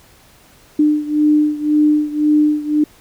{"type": "beating tone pair", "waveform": "sine", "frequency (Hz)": [300, 301.9], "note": ["D4", "D4"], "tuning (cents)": [37, 48], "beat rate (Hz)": 1.9, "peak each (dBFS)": [-13, -16], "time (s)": [0.79, 2.84], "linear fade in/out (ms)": 5, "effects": ["pink hiss -48 dBFS RMS until 3 s"]}